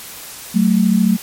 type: tone pair together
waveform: sine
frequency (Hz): 188.3 / 222.2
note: F#3 / A3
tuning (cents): +31 / +17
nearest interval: minor third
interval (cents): 286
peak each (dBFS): -13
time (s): 0.54-1.17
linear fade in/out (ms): 20
effects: white hiss -33 dBFS RMS until 1.22 s + MP3 64 kbps